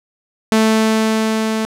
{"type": "tone with level ramp", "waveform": "sawtooth", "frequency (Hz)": 220, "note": "A3", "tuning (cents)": 0, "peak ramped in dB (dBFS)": [-6, -13], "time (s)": [0.52, 1.65], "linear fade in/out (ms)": 0, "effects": ["low-pass 11000 Hz 12 dB/octave"]}